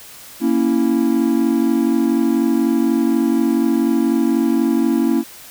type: chord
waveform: triangle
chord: A# diminished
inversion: none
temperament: equal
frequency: 233.1 / 277.2 / 329.6 Hz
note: A#3 / C#4 / E4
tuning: 0 / 0 / 0 cents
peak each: -16 dBFS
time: 0.4-5.24 s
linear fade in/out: 50 ms
effects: white hiss -39 dBFS RMS until 5.5 s